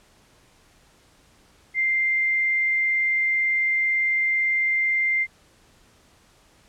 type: tone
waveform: sine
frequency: 2094 Hz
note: C7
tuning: 1 cent sharp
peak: -19 dBFS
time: 1.74-5.27 s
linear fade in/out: 50 ms
effects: pink hiss -57 dBFS RMS until 6.68 s + low-pass 10000 Hz 12 dB/octave